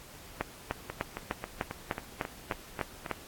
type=two click trains; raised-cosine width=0.5 ms; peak=-20 / -14 dBFS; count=9 / 10; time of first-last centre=0.9-3.062 / 0.41-3.113 s; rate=3.7 / 3.33 Hz; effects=pink hiss -50 dBFS RMS until 3.27 s + AAC 64 kbps